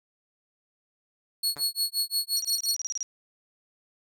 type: tone with tremolo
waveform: sawtooth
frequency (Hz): 4357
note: C#8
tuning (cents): -31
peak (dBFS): -20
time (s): 1.43-2.75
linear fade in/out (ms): 5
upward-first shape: sine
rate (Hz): 5.7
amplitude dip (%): 100
type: tone with exponential decay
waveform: 5% pulse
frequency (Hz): 144.6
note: D3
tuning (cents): -27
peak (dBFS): -27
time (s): 1.56-1.68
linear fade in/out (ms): 2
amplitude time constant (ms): 24
type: tone bursts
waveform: sine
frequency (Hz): 5740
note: F8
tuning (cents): +47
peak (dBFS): -28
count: 13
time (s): 2.37-3.029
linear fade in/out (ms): 0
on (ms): 23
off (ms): 30
effects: none